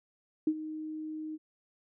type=tone with ADSR envelope; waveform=sine; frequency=311.1 Hz; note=D#4; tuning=in tune; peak=-22 dBFS; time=0.47-1.38 s; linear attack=4 ms; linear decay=60 ms; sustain=-14 dB; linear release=35 ms; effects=none